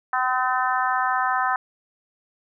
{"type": "harmonic tone", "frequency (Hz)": 255, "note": "C4", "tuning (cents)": -44, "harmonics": [3, 4, 5, 6, 7], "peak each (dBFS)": [-25, -25, -25, -28, -30], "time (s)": [0.13, 1.56], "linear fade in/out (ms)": 2, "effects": []}